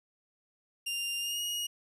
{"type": "tone with pitch glide", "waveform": "sawtooth", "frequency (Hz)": [2794, 2879], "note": ["F7", "F#7"], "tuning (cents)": [0, -48], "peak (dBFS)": -29, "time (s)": [0.86, 1.67], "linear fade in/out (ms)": 10, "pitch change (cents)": 52, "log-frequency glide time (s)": [1.19, 1.41], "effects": ["resampled to 32000 Hz"]}